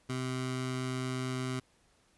15% pulse tone with notch filter, 128.8 Hz, C3, 27 cents flat, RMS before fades -35 dBFS, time 0.09-1.6 s, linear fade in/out 10 ms, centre 510 Hz, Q 1.7, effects pink hiss -68 dBFS RMS until 2.17 s + resampled to 24000 Hz

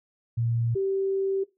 sine tone pair in turn, 116.54 / 388.2 Hz, A#2 / G4, 0 / -17 cents, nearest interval octave + major sixth, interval 2083 cents, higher second, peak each -23 dBFS, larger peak neither, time 0.37-0.75 / 0.75-1.44 s, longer second, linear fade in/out 10 ms, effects noise-tail reverb RT60 0.2 s tail -18 dB re dry

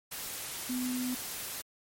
sine tone in noise, 251.6 Hz, B3, 32 cents sharp, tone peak -31 dBFS, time 0.69-1.15 s, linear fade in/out 10 ms, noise white, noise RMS -39 dBFS, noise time 0.11-1.62 s, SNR +5 dB, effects MP3 64 kbps

